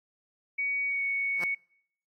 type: tone with pitch glide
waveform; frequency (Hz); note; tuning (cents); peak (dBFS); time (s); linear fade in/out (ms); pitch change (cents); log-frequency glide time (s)
sine; 2250 to 2223; C#7 to C#7; +25 to +4; -27; 0.58-1.55; 10; -21; 0.88-1.03
type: tone with exponential growth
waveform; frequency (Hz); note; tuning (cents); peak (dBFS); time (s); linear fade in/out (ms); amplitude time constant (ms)
5% pulse; 174.61; F3; 0; -21; 1.35-1.44; 0; 19
effects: noise-tail reverb RT60 0.7 s tail -26 dB re dry + AAC 48 kbps